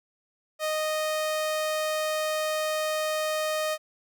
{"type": "tone", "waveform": "sawtooth", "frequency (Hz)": 620, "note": "D#5", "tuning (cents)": -6, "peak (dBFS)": -22, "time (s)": [0.59, 3.78], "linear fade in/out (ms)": 50, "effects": []}